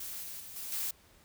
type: noise with level steps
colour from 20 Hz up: blue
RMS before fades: -41 / -43 / -47 / -41 / -35 dBFS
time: 0-0.91 s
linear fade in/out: 5 ms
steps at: 0.23 / 0.4 / 0.56 / 0.72 s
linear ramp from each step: 2 ms
effects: pink hiss -62 dBFS RMS until 1.24 s